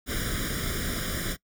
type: noise with comb filter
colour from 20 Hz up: pink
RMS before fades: -30 dBFS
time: 0.06-1.37 s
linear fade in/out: 50 ms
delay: 0.57 ms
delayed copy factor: +0.95
effects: noise-tail reverb RT60 0.1 s tail -22 dB re dry